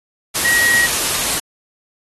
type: tone in noise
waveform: sine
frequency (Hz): 1900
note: A#6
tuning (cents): +33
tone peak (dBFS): -13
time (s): 0.44-0.87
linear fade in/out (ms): 20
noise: white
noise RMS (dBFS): -18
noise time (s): 0.34-1.4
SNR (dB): +2
effects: AAC 32 kbps